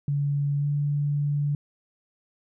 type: tone with pitch glide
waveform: sine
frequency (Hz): 142.9 to 144.98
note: D3 to D3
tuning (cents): -47 to -22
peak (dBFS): -22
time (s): 0.08-1.55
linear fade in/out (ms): 2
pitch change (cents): +25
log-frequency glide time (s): 0.58-0.66
effects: none

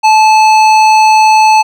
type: tone with hard clipping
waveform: sine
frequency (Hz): 869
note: A5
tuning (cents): -22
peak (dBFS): -5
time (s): 0.03-1.63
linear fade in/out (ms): 20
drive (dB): 13
effects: none

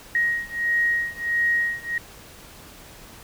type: beating tone pair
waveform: sine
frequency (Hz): 1882 / 1883.5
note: A#6 / A#6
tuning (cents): +16 / +17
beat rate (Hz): 1.5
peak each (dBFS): -23 / -24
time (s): 0.15-1.98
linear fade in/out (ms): 2
effects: pink hiss -45 dBFS RMS until 3.23 s

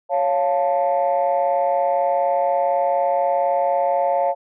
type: chord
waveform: sine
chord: Db augmented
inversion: none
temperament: equal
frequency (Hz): 554.4 / 698.5 / 880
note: Db5 / F5 / A5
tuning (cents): 0 / 0 / 0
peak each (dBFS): -19 / -19 / -22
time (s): 0.09-4.35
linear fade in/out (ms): 50
effects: tanh soft clip ceiling -10 dBFS

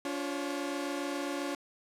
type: tone cluster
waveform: sawtooth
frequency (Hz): 286.2 / 352 / 545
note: D4 / F4 / C#5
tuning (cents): -45 / +14 / -29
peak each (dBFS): -31 / -35 / -37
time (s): 0.05-1.55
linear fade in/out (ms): 2
effects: low-pass 11000 Hz 12 dB/octave

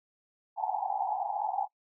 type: band-pass noise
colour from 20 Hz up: white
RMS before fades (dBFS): -32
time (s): 0.56-1.68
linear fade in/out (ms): 50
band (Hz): 730 to 880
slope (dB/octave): 96
effects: noise-tail reverb RT60 0.1 s tail -24 dB re dry

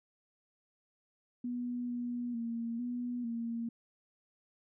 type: tone with pitch steps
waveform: sine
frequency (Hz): 244.2 / 242.3 / 231.7 / 244 / 231.9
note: B3 / B3 / A#3 / B3 / A#3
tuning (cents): -19 / -33 / -10 / -21 / -9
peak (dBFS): -34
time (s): 1.44-3.69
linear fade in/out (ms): 5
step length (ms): 450
effects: none

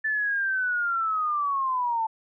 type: linear sweep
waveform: sine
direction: down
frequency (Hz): 1760 to 879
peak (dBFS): -23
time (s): 0.04-2.07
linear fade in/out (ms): 10
effects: none

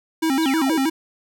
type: tone with vibrato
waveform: square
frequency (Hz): 293.7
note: D4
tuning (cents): 0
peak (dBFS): -18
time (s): 0.22-0.9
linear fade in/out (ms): 10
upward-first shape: square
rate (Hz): 6.3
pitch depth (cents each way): 160
type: exponential sweep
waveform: sine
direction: down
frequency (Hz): 4334 to 290.3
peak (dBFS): -28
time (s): 0.42-0.8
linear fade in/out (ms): 10
effects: none

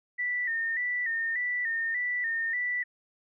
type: tone with vibrato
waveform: sine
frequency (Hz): 1896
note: A#6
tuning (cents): +29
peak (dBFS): -27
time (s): 0.18-2.84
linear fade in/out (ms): 20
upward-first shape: square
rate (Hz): 1.7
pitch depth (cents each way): 65
effects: none

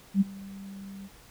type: tone with ADSR envelope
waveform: sine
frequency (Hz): 196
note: G3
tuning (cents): 0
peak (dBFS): -16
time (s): 0.14-1.09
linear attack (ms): 68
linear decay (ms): 24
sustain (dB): -23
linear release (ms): 33
effects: pink hiss -54 dBFS RMS until 1.3 s

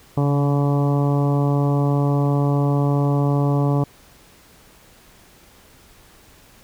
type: harmonic tone with a mistuned harmonic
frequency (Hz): 142.9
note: D3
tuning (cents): -47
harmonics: 1 / 2 / 3 / 4 / 5 / 6 / 7 / 8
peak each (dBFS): -17 / -23 / -27 / -29 / -31 / -33 / -34 / -35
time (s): 0.17-3.84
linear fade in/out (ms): 5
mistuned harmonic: 1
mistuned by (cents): -27
effects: pink hiss -50 dBFS RMS until 6.63 s

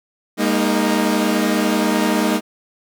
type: chord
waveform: sawtooth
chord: Ab suspended second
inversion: none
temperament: equal with one note detuned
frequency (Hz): 202.9 / 233.1 / 311.1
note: Ab3 / Bb3 / Eb4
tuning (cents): -40 / 0 / 0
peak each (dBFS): -16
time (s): 0.37-2.41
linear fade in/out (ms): 50
effects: none

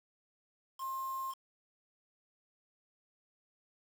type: tone with quantisation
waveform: sine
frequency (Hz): 1061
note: C6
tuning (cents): +24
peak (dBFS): -36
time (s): 0.78-1.35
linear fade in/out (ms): 50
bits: 8
effects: none

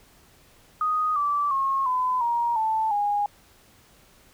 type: tone with pitch steps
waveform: sine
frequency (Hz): 1244.5 / 1161.2 / 1083.4 / 1010.8 / 943.2 / 880 / 821.1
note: D#6 / D6 / C#6 / B5 / A#5 / A5 / G#5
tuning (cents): 0 / -20 / -40 / +40 / +20 / 0 / -20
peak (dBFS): -21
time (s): 0.81-3.26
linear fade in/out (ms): 2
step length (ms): 350
effects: pink hiss -56 dBFS RMS until 4.33 s

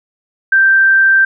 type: tone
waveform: sine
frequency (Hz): 1568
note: G6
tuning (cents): 0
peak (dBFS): -6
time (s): 0.52-1.25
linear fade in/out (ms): 5
effects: none

